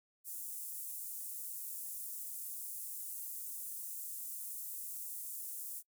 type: high-pass noise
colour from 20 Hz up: pink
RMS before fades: -44 dBFS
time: 0.24-5.83 s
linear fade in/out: 50 ms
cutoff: 9000 Hz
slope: 24 dB/octave
effects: noise-tail reverb RT60 0.1 s tail -24 dB re dry